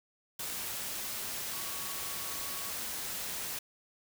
sine tone in noise, 1119 Hz, C#6, 16 cents sharp, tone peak -49 dBFS, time 1.53-2.71 s, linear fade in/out 5 ms, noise white, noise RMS -38 dBFS, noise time 0.39-3.59 s, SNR -14 dB, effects none

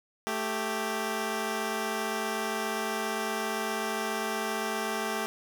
10% pulse tone pair together, 220 / 392.4 Hz, A3 / G4, 0 / +2 cents, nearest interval minor seventh, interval 1002 cents, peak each -24 dBFS, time 0.27-5.26 s, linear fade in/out 0 ms, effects none

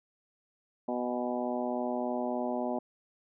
harmonic tone with a mistuned harmonic, 123.47 Hz, B2, in tune, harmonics 2 / 3 / 4 / 5 / 6 / 7 / 8, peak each -34 / -38 / -41 / -35 / -39 / -40 / -45 dBFS, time 0.88-2.79 s, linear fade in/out 5 ms, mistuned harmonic 7, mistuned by -47 cents, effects none

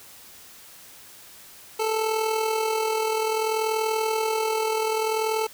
25% pulse tone with amplitude modulation, 440 Hz, A4, in tune, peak -17 dBFS, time 1.79-5.47 s, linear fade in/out 10 ms, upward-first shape sine, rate 40.6 Hz, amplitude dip 45%, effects white hiss -47 dBFS RMS until 5.53 s

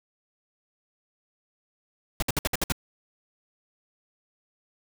pink noise bursts, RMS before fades -25 dBFS, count 7, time 2.2-2.722 s, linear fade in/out 2 ms, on 24 ms, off 59 ms, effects none

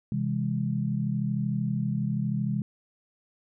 sine chord, C augmented, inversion none, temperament just, 130.81 / 163.52 / 204.4 Hz, C3 / E3 / G#3, 0 / -14 / -27 cents, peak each -29 / -31 / -29 dBFS, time 0.12-2.62 s, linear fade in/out 2 ms, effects none

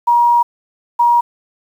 sine tone bursts at uneven times, 952 Hz, A#5, 36 cents sharp, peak -8 dBFS, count 2, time 0.07-0.43 / 0.99-1.21 s, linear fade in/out 10 ms, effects 7-bit

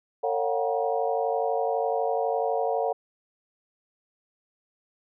sine tone cluster, 454.1 / 556 / 719 / 771 / 952 Hz, A#4 / C#5 / F#5 / G5 / A#5, -45 / +5 / -50 / -29 / +36 cents, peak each -28 / -29 / -28 / -33 / -36 dBFS, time 0.23-2.93 s, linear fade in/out 10 ms, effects none

